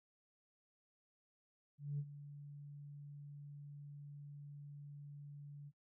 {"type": "tone with ADSR envelope", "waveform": "sine", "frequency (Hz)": 144.3, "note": "D3", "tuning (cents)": -30, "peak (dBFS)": -35, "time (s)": [1.78, 5.72], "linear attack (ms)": 210, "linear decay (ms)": 55, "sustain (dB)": -14, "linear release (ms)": 44, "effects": ["noise-tail reverb RT60 0.1 s tail -20 dB re dry", "tanh soft clip ceiling -33 dBFS"]}